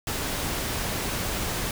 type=noise; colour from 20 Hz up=pink; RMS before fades=-29 dBFS; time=0.07-1.71 s; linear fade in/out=2 ms; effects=none